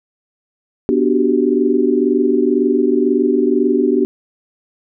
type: chord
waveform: sine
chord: G major seventh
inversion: first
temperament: equal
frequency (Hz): 246.9 / 293.7 / 370 / 392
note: B3 / D4 / F#4 / G4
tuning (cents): 0 / 0 / 0 / 0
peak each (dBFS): -17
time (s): 0.89-4.05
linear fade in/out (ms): 0
effects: none